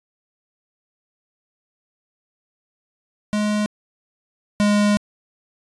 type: tone pair in turn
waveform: square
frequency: 210 / 206.8 Hz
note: G#3 / G#3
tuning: +19 / -7 cents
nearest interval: unison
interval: 26 cents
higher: first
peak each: -19 / -15 dBFS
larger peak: second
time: 3.33-3.66 / 4.6-4.97 s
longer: second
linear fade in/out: 0 ms
effects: resampled to 22050 Hz